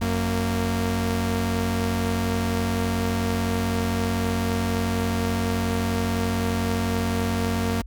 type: tone pair together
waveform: sawtooth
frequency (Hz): 91.5 / 230.8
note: F#2 / A#3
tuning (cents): -19 / -17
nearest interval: octave + major third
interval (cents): 1602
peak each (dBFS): -21 / -21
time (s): 0.01-7.82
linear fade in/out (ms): 10
effects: added 50 Hz sine -36 dBFS peak until 7.86 s